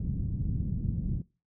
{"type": "low-pass noise", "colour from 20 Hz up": "white", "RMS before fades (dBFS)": -31, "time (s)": [0, 1.22], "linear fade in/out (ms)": 5, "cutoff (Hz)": 180, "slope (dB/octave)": 24, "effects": ["noise-tail reverb RT60 0.3 s tail -21 dB re dry"]}